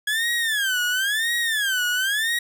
30% pulse tone with vibrato, 1661.2 Hz, G#6, in tune, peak -18 dBFS, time 0.07-2.39 s, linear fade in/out 5 ms, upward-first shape sine, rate 0.97 Hz, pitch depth 230 cents each way, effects none

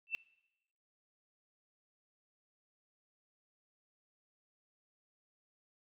sine tone with exponential growth, 2670 Hz, E7, 22 cents sharp, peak -28 dBFS, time 0.07-0.15 s, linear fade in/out 0 ms, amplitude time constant 16 ms, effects noise-tail reverb RT60 1.0 s tail -23 dB re dry

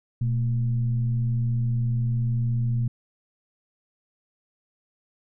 sine tone with frequency modulation, 120.5 Hz, B2, 42 cents flat, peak -21 dBFS, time 0.21-2.88 s, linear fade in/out 5 ms, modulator 101 Hz, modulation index 0.4, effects none

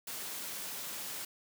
white high-pass noise, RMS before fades -41 dBFS, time 0.07-1.25 s, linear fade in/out 5 ms, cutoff 110 Hz, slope 24 dB/octave, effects none

